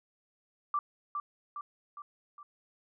sine tone with echo, 1171 Hz, D6, 5 cents flat, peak -27 dBFS, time 0.74-0.79 s, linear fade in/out 2 ms, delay 410 ms, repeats 4, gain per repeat -5 dB, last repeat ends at 2.43 s, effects none

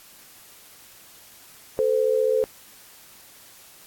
sine tone pair together, 440 / 515.1 Hz, A4 / C5, 0 / -27 cents, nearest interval minor third, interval 273 cents, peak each -21 dBFS, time 1.79-2.44 s, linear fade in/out 0 ms, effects white hiss -49 dBFS RMS until 3.86 s + AAC 64 kbps

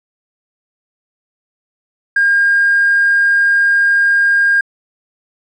triangle tone with tanh clipping, 1613 Hz, G6, 49 cents sharp, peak -8 dBFS, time 2.16-4.61 s, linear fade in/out 5 ms, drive 1 dB, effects resampled to 22050 Hz

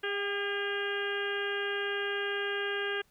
harmonic tone with a mistuned harmonic, 404.2 Hz, G#4, 47 cents flat, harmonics 1 / 2 / 3 / 4 / 5 / 6 / 7 / 8, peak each -34 / -44 / -43 / -34 / -44 / -45 / -40 / -44 dBFS, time 0.03-3.02 s, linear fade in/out 10 ms, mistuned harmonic 2, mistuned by -31 cents, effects pink hiss -68 dBFS RMS until 3.1 s

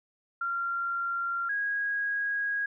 sine tone pair in turn, 1381 / 1646.3 Hz, F6 / G#6, -20 / -16 cents, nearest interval minor third, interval 304 cents, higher second, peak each -28 / -27 dBFS, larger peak second, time 0.41-1.49 / 1.49-2.66 s, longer second, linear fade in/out 5 ms, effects none

